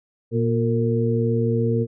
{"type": "harmonic tone with a mistuned harmonic", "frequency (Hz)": 117.8, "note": "A#2", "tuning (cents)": 19, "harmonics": [1, 2, 3, 4], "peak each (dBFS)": [-21, -24, -29, -23], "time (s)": [0.31, 1.87], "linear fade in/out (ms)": 50, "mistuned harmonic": 4, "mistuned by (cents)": -54, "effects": []}